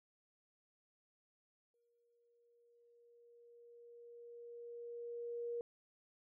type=tone with exponential growth; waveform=sine; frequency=473.2 Hz; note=A#4; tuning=26 cents sharp; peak=-38 dBFS; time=1.74-5.61 s; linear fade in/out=1 ms; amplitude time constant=840 ms; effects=none